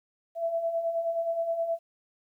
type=beating tone pair; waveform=sine; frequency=659.3 / 668.8 Hz; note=E5 / E5; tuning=0 / +25 cents; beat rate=9.5 Hz; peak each=-35 / -27 dBFS; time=0.35-1.79 s; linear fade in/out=50 ms; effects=11-bit